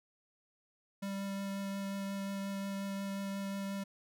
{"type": "tone with vibrato", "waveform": "square", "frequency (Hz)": 196.9, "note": "G3", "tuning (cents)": 8, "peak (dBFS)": -37, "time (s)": [1.02, 3.84], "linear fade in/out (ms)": 10, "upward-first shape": "triangle", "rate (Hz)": 5.6, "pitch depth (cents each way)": 10, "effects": []}